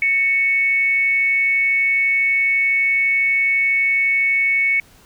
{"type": "tone with frequency modulation", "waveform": "sine", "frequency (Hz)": 2217, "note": "C#7", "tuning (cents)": 0, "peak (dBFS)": -14, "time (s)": [0.02, 4.8], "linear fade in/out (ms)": 2, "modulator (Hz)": 392, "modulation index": 0.23, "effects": ["pink hiss -50 dBFS RMS until 5.05 s"]}